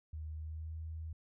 sine tone with pitch glide, 77.78 to 80.06 Hz, D#2 to D#2, 0 to +50 cents, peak -40 dBFS, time 0.13-1.13 s, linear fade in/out 5 ms, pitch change +50 cents, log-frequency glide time 0.35-0.76 s, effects none

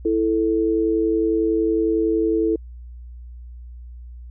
sine tone pair together, 329.1 / 440 Hz, E4 / A4, -3 / 0 cents, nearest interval perfect fourth, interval 503 cents, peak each -19 / -20 dBFS, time 0.05-2.56 s, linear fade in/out 5 ms, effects added 60 Hz sine -35 dBFS peak until 4.3 s

